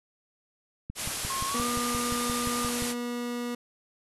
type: click train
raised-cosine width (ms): 5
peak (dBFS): -23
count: 12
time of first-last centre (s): 0.9-2.823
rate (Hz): 5.72
type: low-pass noise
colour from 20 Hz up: white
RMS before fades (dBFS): -34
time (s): 0.95-2.95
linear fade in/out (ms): 50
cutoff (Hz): 12000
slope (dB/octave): 96
type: tone with pitch glide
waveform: triangle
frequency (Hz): 1075 to 1206.6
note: C6 to D6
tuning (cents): +47 to +46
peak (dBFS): -29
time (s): 1.3-2.69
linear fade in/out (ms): 0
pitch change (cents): +199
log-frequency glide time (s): 1.46-1.65
type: tone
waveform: 30% pulse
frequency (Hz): 241.4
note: B3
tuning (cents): -39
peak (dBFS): -28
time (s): 1.54-3.55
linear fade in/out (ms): 5
effects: resampled to 32000 Hz